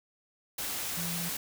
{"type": "tone in noise", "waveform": "sine", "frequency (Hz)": 170.8, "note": "F3", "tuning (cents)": -38, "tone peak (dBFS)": -36, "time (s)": [0.97, 1.29], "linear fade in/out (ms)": 5, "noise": "white", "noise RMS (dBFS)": -35, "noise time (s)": [0.58, 1.37], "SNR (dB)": -4, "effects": []}